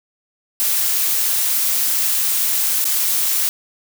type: noise with dropouts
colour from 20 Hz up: blue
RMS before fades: -18 dBFS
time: 0.6-3.49 s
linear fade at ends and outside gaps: 0 ms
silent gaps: 2.843-2.853 s
effects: none